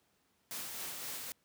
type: noise with tremolo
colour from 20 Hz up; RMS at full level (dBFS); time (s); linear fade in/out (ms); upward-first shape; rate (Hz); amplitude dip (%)
white; -41; 0.51-1.32; 0; sine; 3.8; 30
effects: pink hiss -74 dBFS RMS until 1.44 s + high-pass 100 Hz 12 dB/octave